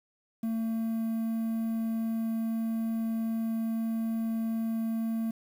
triangle tone with quantisation, 225.2 Hz, A3, 40 cents sharp, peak -26 dBFS, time 0.43-5.31 s, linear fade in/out 5 ms, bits 9, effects none

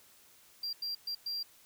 triangle tone bursts at uneven times, 4745 Hz, D8, 17 cents sharp, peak -33 dBFS, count 4, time 0.63-0.73 / 0.82-0.95 / 1.07-1.15 / 1.26-1.43 s, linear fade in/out 5 ms, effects white hiss -61 dBFS RMS until 1.65 s

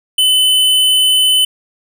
square tone, 3023 Hz, F#7, 36 cents sharp, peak -9 dBFS, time 0.18-1.45 s, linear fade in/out 5 ms, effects none

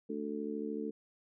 harmonic tone, 73.42 Hz, D2, in tune, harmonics 3 / 4 / 5 / 6, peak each -40 / -40 / -45 / -40 dBFS, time 0.09-0.91 s, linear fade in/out 10 ms, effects none

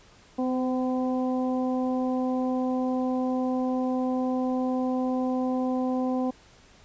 harmonic tone with a mistuned harmonic, 254.8 Hz, C4, 46 cents flat, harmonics 1 / 2 / 3 / 4, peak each -25 / -31 / -34 / -40 dBFS, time 0.38-6.31 s, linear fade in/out 10 ms, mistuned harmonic 2, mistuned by +16 cents, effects pink hiss -55 dBFS RMS until 6.84 s + resampled to 16000 Hz

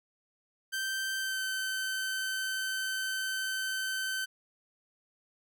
sawtooth tone with pitch glide, 1557 to 1537.3 Hz, G6 to G6, -12 to -34 cents, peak -28 dBFS, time 0.72-4.26 s, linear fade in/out 20 ms, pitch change -22 cents, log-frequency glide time 1.19-1.42 s, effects none

